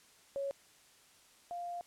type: tone pair in turn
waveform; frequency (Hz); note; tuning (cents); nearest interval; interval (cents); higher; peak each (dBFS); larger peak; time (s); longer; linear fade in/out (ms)
sine; 554.4 / 698.5; C#5 / F5; 0 / 0; major third; 400; second; -34 / -38; first; 0.36-0.51 / 1.51-1.81; second; 0
effects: white hiss -63 dBFS RMS until 1.86 s + low-pass 10000 Hz 12 dB/octave